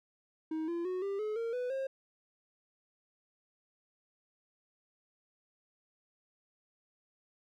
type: tone with pitch steps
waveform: triangle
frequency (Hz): 316.4 / 341.1 / 367.7 / 396.3 / 427.3 / 460.6 / 496.5 / 535.2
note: D#4 / F4 / F#4 / G4 / G#4 / A#4 / B4 / C5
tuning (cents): +29 / -41 / -11 / +19 / +49 / -21 / +9 / +39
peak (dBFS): -31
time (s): 0.51-1.87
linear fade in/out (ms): 5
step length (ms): 170
effects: none